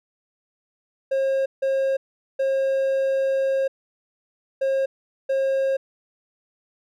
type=tone bursts at uneven times; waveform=triangle; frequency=538 Hz; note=C5; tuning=48 cents sharp; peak=-17 dBFS; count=5; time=1.11-1.46 / 1.62-1.97 / 2.39-3.68 / 4.61-4.86 / 5.29-5.77 s; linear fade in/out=10 ms; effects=none